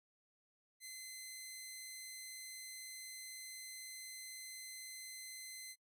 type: tone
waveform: 10% pulse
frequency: 2054 Hz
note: C7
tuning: 33 cents flat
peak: -39 dBFS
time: 0.8-5.76 s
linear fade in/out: 50 ms
effects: noise-tail reverb RT60 0.1 s tail -25 dB re dry